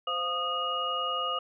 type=tone cluster; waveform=sine; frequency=519 / 698 / 1235 / 2873 Hz; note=C5 / F5 / D#6 / F7; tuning=-14 / -1 / -13 / +48 cents; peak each=-37 / -39 / -30 / -33 dBFS; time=0.07-1.39 s; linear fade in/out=5 ms; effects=none